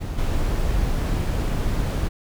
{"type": "noise with level steps", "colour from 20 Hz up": "brown", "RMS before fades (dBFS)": [-28, -22], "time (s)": [0, 2.09], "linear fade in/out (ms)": 20, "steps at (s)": 0.18, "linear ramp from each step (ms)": 5, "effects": []}